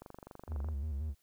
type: click train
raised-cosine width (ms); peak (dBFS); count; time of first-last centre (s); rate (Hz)
1; -33; 17; 0.02-0.687; 24
type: tone with vibrato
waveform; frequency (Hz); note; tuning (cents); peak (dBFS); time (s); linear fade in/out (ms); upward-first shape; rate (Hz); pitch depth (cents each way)
triangle; 73.42; D2; 0; -32; 0.47-1.15; 50; square; 5.6; 100
effects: white hiss -74 dBFS RMS until 1.22 s